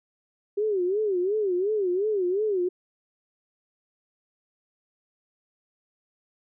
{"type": "tone with vibrato", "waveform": "sine", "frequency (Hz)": 392.2, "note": "G4", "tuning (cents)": 1, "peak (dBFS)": -22, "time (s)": [0.57, 2.69], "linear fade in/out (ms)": 10, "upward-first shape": "sine", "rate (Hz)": 2.8, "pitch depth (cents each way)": 180, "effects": []}